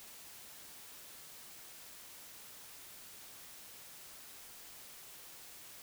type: silence
effects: white hiss -53 dBFS RMS until 5.82 s